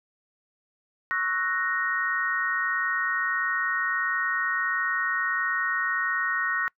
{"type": "chord", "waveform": "sine", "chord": "F# dominant seventh", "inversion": "second", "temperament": "equal", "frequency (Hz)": [1108.7, 1318.5, 1480, 1864.7], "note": ["C#6", "E6", "F#6", "A#6"], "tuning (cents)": [0, 0, 0, 0], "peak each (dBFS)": [-32, -33, -29, -27], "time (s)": [1.11, 6.68], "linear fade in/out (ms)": 0, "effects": ["noise-tail reverb RT60 0.1 s tail -25 dB re dry"]}